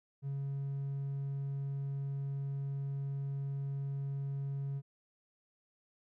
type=tone; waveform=triangle; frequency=138.59 Hz; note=C#3; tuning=in tune; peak=-32 dBFS; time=0.22-4.82 s; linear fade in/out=50 ms; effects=tanh soft clip ceiling -29 dBFS